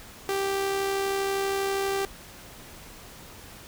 sawtooth tone with amplitude modulation, 392 Hz, G4, in tune, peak -20 dBFS, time 0.29-2.05 s, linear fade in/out 0 ms, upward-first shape sine, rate 72.5 Hz, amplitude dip 30%, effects pink hiss -46 dBFS RMS until 3.67 s

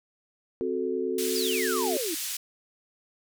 sine chord, F# diminished, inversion second, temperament equal, 261.6 / 370 / 440 Hz, C4 / F#4 / A4, 0 / 0 / 0 cents, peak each -33 / -29 / -30 dBFS, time 0.61-1.97 s, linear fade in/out 0 ms
white band-pass noise, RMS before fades -33 dBFS, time 1.18-2.37 s, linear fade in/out 5 ms, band 2500 to 13000 Hz, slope 12 dB/octave
sine exponential sweep, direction down, 5280 to 299.1 Hz, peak -30 dBFS, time 1.35-2.15 s, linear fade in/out 10 ms
effects none

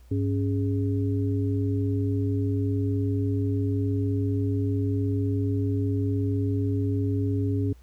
sine tone cluster, 100.9 / 276.5 / 413 Hz, G#2 / C#4 / G#4, -49 / -4 / -10 cents, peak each -24 / -28 / -33 dBFS, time 0.11-7.73 s, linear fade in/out 5 ms, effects added 60 Hz sine -48 dBFS peak until 7.82 s + pink hiss -63 dBFS RMS until 7.82 s

